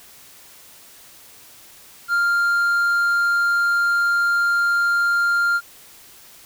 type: tone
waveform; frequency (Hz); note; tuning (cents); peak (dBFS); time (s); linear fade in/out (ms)
triangle; 1396.9; F6; 0; -14; 2.08-5.61; 50
effects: white hiss -46 dBFS RMS until 6.45 s